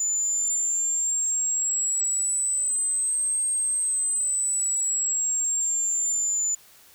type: exponential two-way sweep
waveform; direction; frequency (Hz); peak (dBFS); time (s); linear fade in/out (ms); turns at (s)
sine; up then down; 7000 to 8440 to 7000; -22; 0-6.55; 5; 3.5
effects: white hiss -53 dBFS RMS until 6.94 s